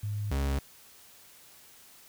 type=tone pair in turn; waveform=sine / 40% pulse; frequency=103.83 / 68.98 Hz; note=G#2 / C#2; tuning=0 / -8 cents; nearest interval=perfect fifth; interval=708 cents; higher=first; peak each=-30 / -26 dBFS; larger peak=second; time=0.03-0.31 / 0.31-0.59 s; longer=neither; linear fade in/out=5 ms; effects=white hiss -55 dBFS RMS until 2.08 s